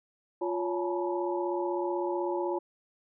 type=tone cluster; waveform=sine; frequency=352 / 561 / 848 / 884 / 967 Hz; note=F4 / C#5 / G#5 / A5 / B5; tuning=+14 / +21 / +36 / +8 / -37 cents; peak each=-30 / -35 / -38 / -39 / -39 dBFS; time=0.41-2.59 s; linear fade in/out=10 ms; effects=none